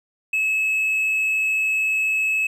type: tone with hard clipping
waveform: sine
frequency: 2587 Hz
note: E7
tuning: 33 cents flat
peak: -19 dBFS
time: 0.33-2.47 s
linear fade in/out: 5 ms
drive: 2 dB
effects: none